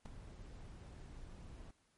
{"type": "noise with ADSR envelope", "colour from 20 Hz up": "brown", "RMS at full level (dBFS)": -41, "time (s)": [0.05, 1.71], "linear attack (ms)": 8, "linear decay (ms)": 6, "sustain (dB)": -11, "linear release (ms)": 5, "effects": ["pink hiss -75 dBFS RMS until 1.97 s", "MP3 48 kbps"]}